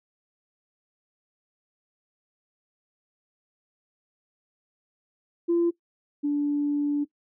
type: tone pair in turn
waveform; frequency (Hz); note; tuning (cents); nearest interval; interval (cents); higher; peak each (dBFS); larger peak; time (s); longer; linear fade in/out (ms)
sine; 341.5 / 290.4; F4 / D4; -39 / -19; minor third; 280; first; -18 / -21; first; 5.48-5.71 / 6.23-7.05; second; 20
effects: noise-tail reverb RT60 0.1 s tail -19 dB re dry + tanh soft clip ceiling -16 dBFS